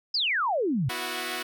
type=exponential sweep; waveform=sine; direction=down; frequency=5250 to 115.8 Hz; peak=-23 dBFS; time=0.14-0.89 s; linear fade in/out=5 ms
type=chord; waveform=5% pulse; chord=B suspended fourth; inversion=none; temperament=equal with one note detuned; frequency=246.9 / 329.6 / 367 Hz; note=B3 / E4 / F#4; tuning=0 / 0 / -14 cents; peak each=-26 / -24 / -21 dBFS; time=0.89-1.43 s; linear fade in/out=10 ms
effects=none